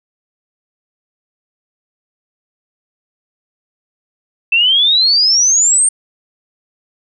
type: exponential sweep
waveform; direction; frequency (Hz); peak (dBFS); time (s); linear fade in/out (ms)
sine; up; 2637 to 8860; -8; 4.52-5.89; 5
effects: none